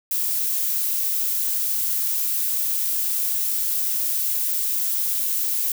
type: noise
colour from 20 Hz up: violet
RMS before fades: -23 dBFS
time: 0.11-5.72 s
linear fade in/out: 2 ms
effects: none